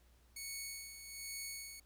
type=tone with tremolo; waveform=10% pulse; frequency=2218 Hz; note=C#7; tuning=in tune; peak=-33 dBFS; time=0.36-1.8 s; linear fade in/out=5 ms; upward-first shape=sine; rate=1.2 Hz; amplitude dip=60%; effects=added 60 Hz sine -65 dBFS peak until 1.85 s + pink hiss -72 dBFS RMS until 1.85 s